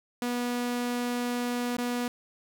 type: tone with dropouts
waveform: sawtooth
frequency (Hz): 243.4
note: B3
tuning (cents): -25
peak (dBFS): -24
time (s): 0.22-2.08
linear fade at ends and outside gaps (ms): 2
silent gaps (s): 1.768-1.783
effects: none